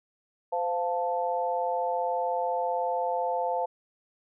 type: chord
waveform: sine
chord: F major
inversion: second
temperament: equal with one note detuned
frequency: 514.3 / 698.5 / 880 Hz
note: C5 / F5 / A5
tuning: -30 / 0 / 0 cents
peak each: -30 dBFS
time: 0.52-3.66 s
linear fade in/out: 10 ms
effects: none